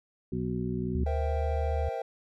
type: harmonic tone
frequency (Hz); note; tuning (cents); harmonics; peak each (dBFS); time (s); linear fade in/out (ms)
61.74; B1; 0; 1 / 2 / 3 / 4 / 6; -40 / -35 / -33 / -35 / -36; 0.32-1.04; 5
type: tone with pitch glide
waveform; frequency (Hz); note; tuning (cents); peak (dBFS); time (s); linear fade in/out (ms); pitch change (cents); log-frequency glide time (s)
sine; 73.42 to 74.1; D2 to D2; 0 to +16; -27; 0.95-1.89; 5; +16; 1.29-1.43
type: chord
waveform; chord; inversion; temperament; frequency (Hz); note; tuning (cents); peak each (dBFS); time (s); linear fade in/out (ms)
triangle; C dominant seventh; third; equal with one note detuned; 468.9 / 523.3 / 659.3 / 784; Bb4 / C5 / E5 / G5; +10 / 0 / 0 / 0; -35; 1.06-2.02; 5
effects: none